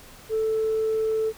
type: tone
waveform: sine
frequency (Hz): 440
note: A4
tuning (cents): 0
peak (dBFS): -20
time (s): 0.29-1.33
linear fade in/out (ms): 50
effects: tanh soft clip ceiling -18 dBFS + pink hiss -47 dBFS RMS until 1.37 s